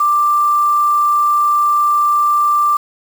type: tone with quantisation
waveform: sine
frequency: 1181 Hz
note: D6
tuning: 9 cents sharp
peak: -10 dBFS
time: 0-2.77 s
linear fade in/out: 5 ms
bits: 5
effects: none